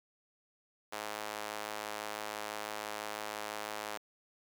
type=tone with high-pass filter; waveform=sawtooth; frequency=106 Hz; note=G#2; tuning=36 cents sharp; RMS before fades=-41 dBFS; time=0.92-3.98 s; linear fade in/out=10 ms; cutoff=680 Hz; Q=0.96; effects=none